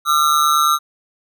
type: ring-modulated tone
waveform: square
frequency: 1275 Hz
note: D#6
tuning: 42 cents sharp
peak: -10 dBFS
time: 0.05-0.79 s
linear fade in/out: 50 ms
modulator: 74.5 Hz
effects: none